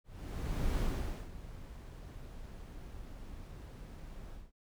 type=noise with ADSR envelope; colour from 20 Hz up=brown; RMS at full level=-31 dBFS; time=0.04-4.52 s; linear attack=740 ms; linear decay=500 ms; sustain=-16 dB; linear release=190 ms; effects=none